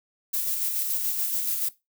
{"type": "noise with tremolo", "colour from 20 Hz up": "violet", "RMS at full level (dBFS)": -26, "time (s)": [0.33, 1.69], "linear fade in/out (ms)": 10, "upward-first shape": "square", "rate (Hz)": 7, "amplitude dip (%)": 30, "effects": ["noise-tail reverb RT60 0.2 s tail -17 dB re dry"]}